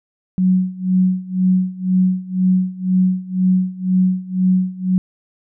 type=tone with tremolo; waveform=sine; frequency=185 Hz; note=F#3; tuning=in tune; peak=-10 dBFS; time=0.38-4.98 s; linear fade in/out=0 ms; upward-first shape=sine; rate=2 Hz; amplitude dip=90%; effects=none